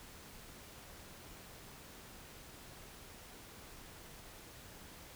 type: silence
effects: pink hiss -54 dBFS RMS until 5.15 s